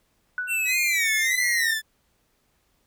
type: tone with exponential decay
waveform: sine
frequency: 1483 Hz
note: F#6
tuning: 4 cents sharp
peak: -23 dBFS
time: 0.38-0.84 s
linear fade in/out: 1 ms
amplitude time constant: 100 ms
type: exponential sweep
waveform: square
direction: down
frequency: 2737 to 1756 Hz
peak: -23 dBFS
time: 0.47-1.76 s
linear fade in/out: 50 ms
type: tone with vibrato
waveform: sawtooth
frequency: 1924 Hz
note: B6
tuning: 46 cents flat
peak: -21 dBFS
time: 0.65-1.82 s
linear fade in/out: 50 ms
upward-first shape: sine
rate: 1.5 Hz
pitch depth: 170 cents each way
effects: pink hiss -68 dBFS RMS until 2.86 s